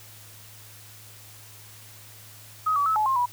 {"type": "tone with pitch steps", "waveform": "sine", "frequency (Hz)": [1263, 1143, 1298, 856, 1063, 976], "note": ["D#6", "D6", "E6", "A5", "C6", "B5"], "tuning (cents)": [26, -47, -27, -48, 27, -21], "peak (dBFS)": -20, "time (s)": [2.66, 3.26], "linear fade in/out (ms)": 10, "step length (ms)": 100, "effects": ["added 106 Hz sine -50 dBFS peak until 3.32 s", "white hiss -48 dBFS RMS until 3.32 s"]}